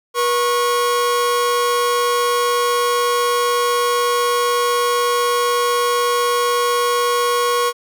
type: tone pair together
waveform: 45% pulse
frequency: 482 / 1096 Hz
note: B4 / C#6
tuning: -42 / -20 cents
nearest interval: octave + major second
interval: 1422 cents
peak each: -18 dBFS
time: 0.14-7.73 s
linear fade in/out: 50 ms
effects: none